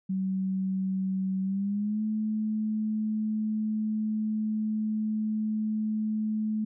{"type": "tone with pitch glide", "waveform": "sine", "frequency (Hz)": [190, 215.7], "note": ["F#3", "A3"], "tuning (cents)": [46, -34], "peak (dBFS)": -26, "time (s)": [0.09, 6.65], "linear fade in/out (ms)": 10, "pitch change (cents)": 220, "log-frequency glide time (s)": [1.42, 2.02], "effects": []}